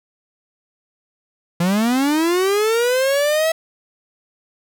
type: linear sweep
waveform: 45% pulse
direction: up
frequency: 167.2 to 654 Hz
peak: -15 dBFS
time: 1.6-3.52 s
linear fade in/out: 5 ms
effects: none